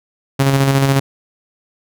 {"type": "tone with tremolo", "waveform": "sawtooth", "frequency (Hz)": 136.8, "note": "C#3", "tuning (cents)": -23, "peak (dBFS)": -6, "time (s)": [0.39, 1], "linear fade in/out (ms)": 10, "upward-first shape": "square", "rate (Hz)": 14, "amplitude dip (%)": 35, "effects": []}